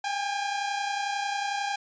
sawtooth tone pair together, 800 / 831.1 Hz, G5 / G#5, +35 / +1 cents, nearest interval minor second, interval 66 cents, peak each -25 / -30 dBFS, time 0.04-1.76 s, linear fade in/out 5 ms, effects resampled to 16000 Hz

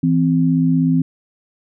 sine tone pair together, 163.98 / 260.3 Hz, E3 / C4, -9 / -9 cents, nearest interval minor sixth, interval 800 cents, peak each -15 dBFS, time 0.03-1.02 s, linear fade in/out 5 ms, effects none

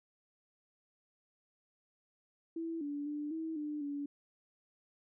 sine tone with pitch steps, 329.5 / 288.8 / 295.6 / 321.9 / 298.4 / 286.2 Hz, E4 / D4 / D4 / E4 / D4 / D4, -1 / -29 / +11 / -41 / +28 / -45 cents, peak -36 dBFS, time 2.56-4.06 s, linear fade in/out 5 ms, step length 250 ms, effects none

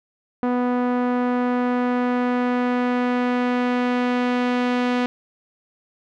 sawtooth tone with low-pass filter sweep, 246.9 Hz, B3, in tune, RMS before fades -21 dBFS, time 0.43-5.06 s, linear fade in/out 0 ms, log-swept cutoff 1200 to 3100 Hz, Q 0.91, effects none

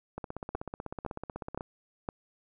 two click trains, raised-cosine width 1 ms, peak -19 / -23 dBFS, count 4 / 24, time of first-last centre 0.55-2.088 / 0.18-1.609 s, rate 1.95 / 16.1 Hz, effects none

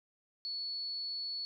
sine tone, 4414 Hz, C#8, 8 cents flat, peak -36 dBFS, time 0.45-1.45 s, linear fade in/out 0 ms, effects none

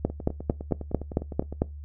two click trains, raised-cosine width 2 ms, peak -9 / -22 dBFS, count 8 / 15, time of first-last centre 0.05-1.62 / 0.1-1.526 s, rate 4.46 / 9.82 Hz, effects noise-tail reverb RT60 0.2 s tail -21 dB re dry + added 73 Hz sine -37 dBFS peak until 1.84 s

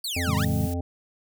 sawtooth exponential two-way sweep, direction down then up, 4675 to 900 to 1942 Hz, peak -25 dBFS, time 0.04-0.45 s, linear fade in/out 5 ms, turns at 0.36 s
harmonic tone, 87 Hz, F2, 6 cents flat, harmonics 1 / 3 / 5 / 7 / 9, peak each -27 / -31 / -38 / -38 / -40 dBFS, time 0.16-0.81 s, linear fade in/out 5 ms
sine chord, A major seventh, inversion none, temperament equal, 110 / 138.59 / 164.81 / 207.7 Hz, A2 / C#3 / E3 / G#3, 0 / 0 / 0 / 0 cents, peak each -29 dBFS, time 0.26-0.68 s, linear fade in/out 10 ms
blue noise, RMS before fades -40 dBFS, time 0.37-0.74 s, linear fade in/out 5 ms
effects none

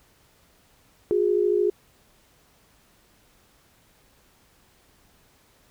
sine tone pair together, 360 / 413.4 Hz, F#4 / G#4, -47 / -8 cents, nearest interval major second, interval 239 cents, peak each -22 / -21 dBFS, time 1.11-1.7 s, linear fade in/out 0 ms, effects pink hiss -60 dBFS RMS until 5.7 s

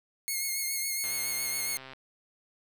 5% pulse tone with vibrato, 2161 Hz, C#7, 45 cents flat, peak -20 dBFS, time 0.28-1.77 s, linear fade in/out 0 ms, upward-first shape triangle, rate 7.2 Hz, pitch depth 42 cents each way
click train, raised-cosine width 0.3 ms, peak -29 dBFS, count 119, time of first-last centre 1.04-1.934 s, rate 132 Hz
effects none

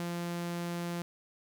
sawtooth tone, 172.6 Hz, F3, 20 cents flat, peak -30 dBFS, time 0-1.02 s, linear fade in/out 0 ms, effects none

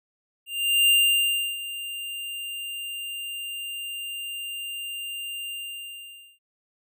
square tone with ADSR envelope, 2794 Hz, F7, in tune, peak -16 dBFS, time 0.46-6.39 s, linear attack 430 ms, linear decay 680 ms, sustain -16 dB, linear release 890 ms, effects none

